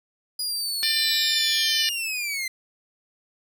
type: linear sweep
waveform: sawtooth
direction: down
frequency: 4929 to 2050 Hz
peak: -23 dBFS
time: 0.39-2.48 s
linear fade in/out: 5 ms
type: harmonic tone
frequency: 596 Hz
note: D5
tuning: 25 cents sharp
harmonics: 3 / 4 / 5 / 6 / 7 / 8 / 9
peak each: -30 / -31 / -32 / -28 / -28 / -29 / -28 dBFS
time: 0.83-1.89 s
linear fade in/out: 0 ms
effects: none